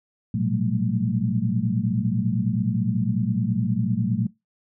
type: tone cluster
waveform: sine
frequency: 113.4 / 123.2 / 178.8 / 193.3 / 221.9 Hz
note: A#2 / B2 / F3 / G3 / A3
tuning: -47 / -4 / +41 / -24 / +15 cents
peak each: -27 dBFS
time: 0.34-4.27 s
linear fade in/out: 5 ms
effects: noise-tail reverb RT60 0.2 s tail -21 dB re dry